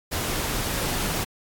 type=noise; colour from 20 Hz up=pink; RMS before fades=-27 dBFS; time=0.11-1.25 s; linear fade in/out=20 ms; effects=AAC 64 kbps